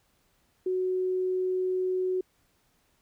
sine tone, 370 Hz, F#4, in tune, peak -25 dBFS, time 0.66-2.21 s, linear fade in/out 5 ms, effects pink hiss -69 dBFS RMS until 3.01 s

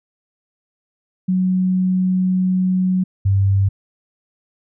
sine tone pair in turn, 185 / 98 Hz, F#3 / G2, 0 / 0 cents, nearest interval major seventh, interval 1100 cents, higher first, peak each -14 / -12 dBFS, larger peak second, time 1.28-3.04 / 3.25-3.69 s, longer first, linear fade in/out 10 ms, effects none

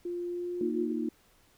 sine tone with pitch glide, 350 to 355.7 Hz, F4 to F4, +4 to +32 cents, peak -32 dBFS, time 0.05-0.92 s, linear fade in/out 5 ms, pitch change +28 cents, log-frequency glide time 0.26-0.7 s
sine chord, Bb suspended fourth, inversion none, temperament equal, 233.1 / 311.1 / 349.2 Hz, Bb3 / Eb4 / F4, 0 / 0 / 0 cents, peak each -33 / -33 / -36 dBFS, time 0.61-1.09 s, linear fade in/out 2 ms
effects pink hiss -64 dBFS RMS until 1.57 s

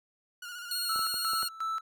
sawtooth tone with vibrato, 1431 Hz, F6, 42 cents sharp, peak -36 dBFS, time 0.42-1.49 s, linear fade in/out 5 ms, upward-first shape square, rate 15 Hz, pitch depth 38 cents each way
sawtooth tone, 4300 Hz, C8, 47 cents sharp, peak -28 dBFS, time 0.71-1.48 s, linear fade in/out 2 ms
triangle tone with tremolo, 1318.5 Hz, E6, in tune, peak -28 dBFS, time 0.89-1.81 s, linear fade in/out 5 ms, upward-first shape square, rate 2.8 Hz, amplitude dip 80%
clicks, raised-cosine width 1 ms, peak -31 dBFS, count 5, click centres 0.96 / 0.993 / 1.142 / 1.334 / 1.431 s
effects none

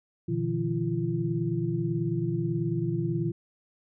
sine tone cluster, 120.8 / 150.7 / 169.1 / 340.3 Hz, B2 / D3 / E3 / F4, -38 / +45 / +44 / -45 cents, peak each -31 dBFS, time 0.28-3.32 s, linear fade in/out 10 ms, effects none

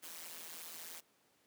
white noise with amplitude modulation, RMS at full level -45 dBFS, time 0.02-1.01 s, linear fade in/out 20 ms, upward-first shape sine, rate 166 Hz, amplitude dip 90%, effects pink hiss -72 dBFS RMS until 1.46 s + high-pass 200 Hz 12 dB/octave

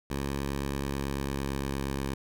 10% pulse tone with pitch glide, 69.3 to 68.19 Hz, C#2 to C#2, 0 to -28 cents, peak -22 dBFS, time 0.1-2.14 s, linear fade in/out 5 ms, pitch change -28 cents, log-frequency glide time 0.64-2.02 s, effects none

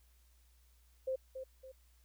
sine tone with echo, 523.3 Hz, C5, in tune, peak -33 dBFS, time 1.07-1.16 s, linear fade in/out 10 ms, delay 280 ms, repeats 2, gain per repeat -8 dB, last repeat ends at 1.72 s, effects added 60 Hz sine -64 dBFS peak until 2.04 s + white hiss -73 dBFS RMS until 2.04 s

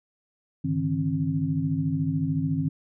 sine tone cluster, 102 / 144.7 / 158.5 / 267.3 Hz, G#2 / D3 / D#3 / C4, -31 / -25 / +32 / +37 cents, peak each -34 / -30 / -26 / -28 dBFS, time 0.64-2.69 s, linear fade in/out 10 ms, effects none

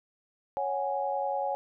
sine chord, C# suspended fourth, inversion none, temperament equal, 554.4 / 740 / 830.6 Hz, C#5 / F#5 / G#5, 0 / 0 / 0 cents, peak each -32 / -34 / -31 dBFS, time 0.57-1.55 s, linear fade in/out 0 ms, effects none

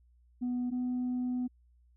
sine tone pair in turn, 246.9 / 249.5 Hz, B3 / B3, 0 / +18 cents, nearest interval unison, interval 18 cents, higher second, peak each -28 dBFS, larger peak neither, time 0.41-0.71 / 0.71-1.48 s, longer second, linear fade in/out 20 ms, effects tanh soft clip ceiling -28 dBFS + added 60 Hz sine -61 dBFS peak until 1.96 s

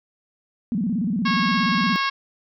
sine tone with vibrato, 207.7 Hz, G#3, in tune, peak -20 dBFS, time 0.72-1.96 s, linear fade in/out 0 ms, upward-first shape square, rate 17 Hz, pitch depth 220 cents each way
harmonic tone, 547 Hz, C#5, 23 cents flat, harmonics 2 / 3 / 4 / 5 / 6 / 7 / 8 / 9 / 10, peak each -23 / -27 / -29 / -31 / -33 / -34 / -35 / -36 / -37 dBFS, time 1.25-2.1 s, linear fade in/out 10 ms
effects none

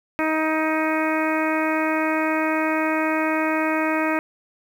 harmonic tone with a mistuned harmonic, 314.6 Hz, D#4, 19 cents sharp, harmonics 1 / 2 / 3 / 4 / 5 / 6 / 7 / 8, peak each -23 / -26 / -28 / -29 / -30 / -31 / -31 / -32 dBFS, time 0.19-4.19 s, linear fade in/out 0 ms, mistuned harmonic 8, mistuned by -18 cents, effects 8-bit

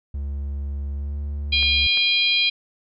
triangle tone with pitch glide, 70.3 to 72.19 Hz, C#2 to D2, +25 to -29 cents, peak -23 dBFS, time 0.14-1.87 s, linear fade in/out 5 ms, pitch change +46 cents, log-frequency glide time 0.94-1.17 s
harmonic tone, 808 Hz, G#5, 48 cents flat, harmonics 3 / 4 / 5 / 6, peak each -21 / -20 / -23 / -31 dBFS, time 1.52-2.5 s, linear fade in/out 10 ms
clicks, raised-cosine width 0.5 ms, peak -23 dBFS, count 2, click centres 1.628 / 1.974 s
effects none

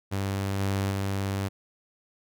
sawtooth tone with level steps, 98 Hz, G2, in tune, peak -23 / -21 / -23 dBFS, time 0.11-1.49 s, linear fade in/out 20 ms, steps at 0.59 / 0.9 s, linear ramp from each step 20 ms, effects none

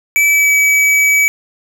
square tone with pitch glide, 2307 to 2284 Hz, D7 to D7, -31 to -49 cents, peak -9 dBFS, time 0.16-1.28 s, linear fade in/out 0 ms, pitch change -18 cents, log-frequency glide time 0.27-0.53 s, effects none

